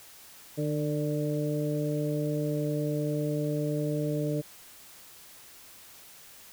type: harmonic tone with a mistuned harmonic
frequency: 149.9 Hz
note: D3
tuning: 36 cents sharp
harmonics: 1 / 2 / 3 / 4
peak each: -30 / -32 / -34 / -35 dBFS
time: 0.57-4.42 s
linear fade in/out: 20 ms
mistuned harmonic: 4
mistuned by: -28 cents
effects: white hiss -51 dBFS RMS until 6.52 s